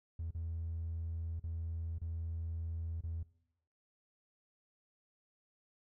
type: tone with dropouts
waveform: triangle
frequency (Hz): 82.41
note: E2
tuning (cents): 0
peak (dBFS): -34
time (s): 0.19-3.23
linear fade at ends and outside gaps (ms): 5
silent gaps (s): 0.308-0.348 / 1.396-1.438 / 1.984-2.015 / 3.009-3.037
effects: noise-tail reverb RT60 0.8 s tail -22 dB re dry + tanh soft clip ceiling -33 dBFS